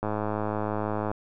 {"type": "click train", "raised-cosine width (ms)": 1, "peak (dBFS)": -15, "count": 116, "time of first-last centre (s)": [0.03, 1.115], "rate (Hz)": 106, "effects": []}